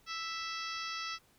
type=harmonic tone; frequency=659.3 Hz; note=E5; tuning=in tune; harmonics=2 / 3 / 4 / 5 / 6 / 7 / 8 / 9; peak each=-41 / -45 / -45 / -47 / -49 / -47 / -45 / -52 dBFS; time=0.06-1.19 s; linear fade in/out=50 ms; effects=pink hiss -67 dBFS RMS until 1.38 s